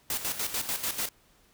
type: noise with tremolo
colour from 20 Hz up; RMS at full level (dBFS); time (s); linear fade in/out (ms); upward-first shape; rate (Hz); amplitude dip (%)
white; -30; 0.1-1.09; 2; square; 6.8; 65
effects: pink hiss -63 dBFS RMS until 1.53 s